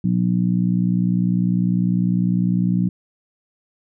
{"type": "harmonic tone", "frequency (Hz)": 60, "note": "B1", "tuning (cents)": -49, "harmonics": [2, 3, 4, 5], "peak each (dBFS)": [-23, -17, -26, -29], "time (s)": [0.04, 2.89], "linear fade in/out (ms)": 5, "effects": []}